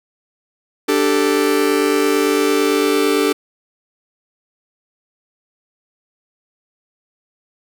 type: chord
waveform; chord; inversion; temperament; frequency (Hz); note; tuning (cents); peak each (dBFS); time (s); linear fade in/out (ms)
45% pulse; D suspended fourth; none; just; 293.7 / 391.6 / 440.5; D4 / G4 / A4; 0 / -2 / +2; -18; 0.88-3.33; 10
effects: none